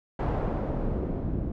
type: noise with low-pass filter sweep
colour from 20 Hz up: pink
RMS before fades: -29 dBFS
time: 0.19-1.52 s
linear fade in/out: 5 ms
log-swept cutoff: 890 to 300 Hz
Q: 0.91
effects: none